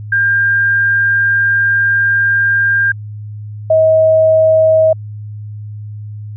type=tone pair in turn; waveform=sine; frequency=1600 / 636.4 Hz; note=G6 / D#5; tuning=+35 / +39 cents; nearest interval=octave + major third; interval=1596 cents; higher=first; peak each=-9 / -6 dBFS; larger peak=second; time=0.12-2.92 / 3.7-4.93 s; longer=first; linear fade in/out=5 ms; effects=added 105 Hz sine -24 dBFS peak until 6.36 s